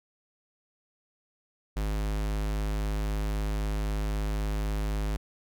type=tone; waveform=square; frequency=51.91 Hz; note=G#1; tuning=in tune; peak=-28 dBFS; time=1.76-5.17 s; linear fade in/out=10 ms; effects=none